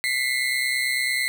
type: tone pair together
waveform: 35% pulse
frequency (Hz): 2000 / 2129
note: B6 / C7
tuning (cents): +21 / +30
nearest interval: minor second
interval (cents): 109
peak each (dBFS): -23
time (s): 0.04-1.28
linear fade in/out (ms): 0
effects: none